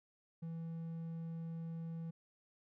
triangle tone, 164.81 Hz, E3, in tune, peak -39 dBFS, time 0.42-2.11 s, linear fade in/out 10 ms, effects none

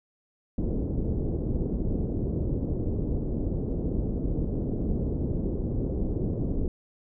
pink low-pass noise, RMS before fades -28 dBFS, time 0.58-6.68 s, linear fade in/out 2 ms, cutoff 430 Hz, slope 24 dB/octave, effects none

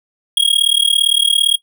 square tone with amplitude modulation, 3284 Hz, G#7, 20 cents flat, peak -7 dBFS, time 0.37-1.56 s, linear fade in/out 2 ms, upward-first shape sine, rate 37.6 Hz, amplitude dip 100%, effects noise-tail reverb RT60 0.1 s tail -18 dB re dry

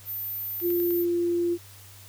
sine tone, 14080 Hz, A9, in tune, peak -30 dBFS, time 0.05-1.06 s, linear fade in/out 50 ms
clicks, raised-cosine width 0.2 ms, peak -29 dBFS, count 4, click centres 0.601 / 0.704 / 0.801 / 0.907 s
sine tone with pitch glide, 348.9 to 345.7 Hz, F4 to F4, -2 to -18 cents, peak -22 dBFS, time 0.61-1.58 s, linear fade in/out 50 ms, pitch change -16 cents, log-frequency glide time 0.73-1.18 s
effects added 98 Hz sine -49 dBFS peak until 2.08 s + white hiss -50 dBFS RMS until 2.08 s

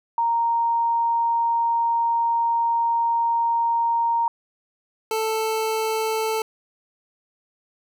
sine / 25% pulse tone pair in turn, 930 / 440.9 Hz, A#5 / A4, -4 / +4 cents, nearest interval octave + minor second, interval 1292 cents, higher first, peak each -18 / -18 dBFS, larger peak neither, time 0.18-4.28 / 5.11-6.42 s, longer first, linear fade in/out 2 ms, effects none

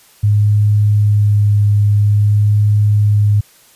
sine tone with vibrato, 103.83 Hz, G#2, in tune, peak -8 dBFS, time 0.23-3.41 s, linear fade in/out 10 ms, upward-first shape sine, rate 0.5 Hz, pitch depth 11 cents each way, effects white hiss -47 dBFS RMS until 3.75 s + resampled to 32000 Hz

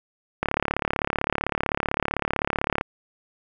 click train, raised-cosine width 0.5 ms, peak -7 dBFS, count 86, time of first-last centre 0.43-2.811 s, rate 35.7 Hz, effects none

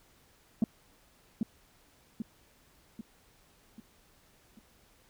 sine tone with echo, 221.9 Hz, A3, 15 cents sharp, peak -19 dBFS, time 0.62-0.64 s, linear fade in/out 2 ms, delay 790 ms, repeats 5, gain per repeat -6 dB, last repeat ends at 4.59 s, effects tanh soft clip ceiling -21 dBFS + pink hiss -64 dBFS RMS until 5.09 s

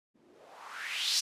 violet noise with low-pass filter sweep, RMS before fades -36 dBFS, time 0.14-1.21 s, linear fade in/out 20 ms, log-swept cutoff 220 to 5400 Hz, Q 3.2, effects resampled to 32000 Hz

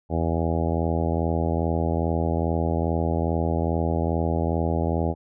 harmonic tone, 82.41 Hz, E2, in tune, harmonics 1 / 2 / 3 / 4 / 5 / 6 / 7 / 8 / 9 / 10, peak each -25 / -28 / -30 / -31 / -32 / -33 / -33 / -34 / -35 / -35 dBFS, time 0.09-5.15 s, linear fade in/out 50 ms, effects none

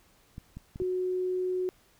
clicks, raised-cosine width 5 ms, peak -28 dBFS, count 4, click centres 0.381 / 0.57 / 0.759 / 0.819 s
sine tone, 367.2 Hz, F#4, 13 cents flat, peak -27 dBFS, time 0.8-1.69 s, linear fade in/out 0 ms
effects pink hiss -63 dBFS RMS until 1.99 s

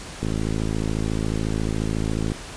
click train, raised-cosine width 3 ms, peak -12 dBFS, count 114, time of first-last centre 0.23-2.319 s, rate 54.1 Hz, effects pink hiss -37 dBFS RMS until 2.56 s + resampled to 22050 Hz

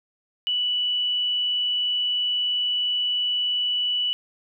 sine tone, 2959 Hz, F#7, 1 cent flat, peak -21 dBFS, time 0.47-4.13 s, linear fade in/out 0 ms, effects none

